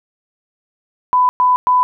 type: tone bursts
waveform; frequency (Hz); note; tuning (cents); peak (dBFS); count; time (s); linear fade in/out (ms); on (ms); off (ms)
sine; 999; B5; +20; -9; 3; 1.13-1.83; 0; 160; 110
effects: none